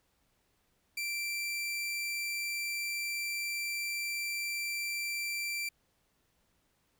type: tone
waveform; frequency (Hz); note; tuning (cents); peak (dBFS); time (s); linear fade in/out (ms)
sawtooth; 2349; D7; 0; -30; 0.97-5.69; 5
effects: pink hiss -74 dBFS RMS until 6.99 s